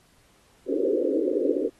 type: band-pass noise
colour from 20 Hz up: white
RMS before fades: -24 dBFS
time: 0.66-1.7 s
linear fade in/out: 50 ms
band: 270 to 530 Hz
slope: 96 dB/octave
effects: pink hiss -61 dBFS RMS until 1.79 s + AAC 32 kbps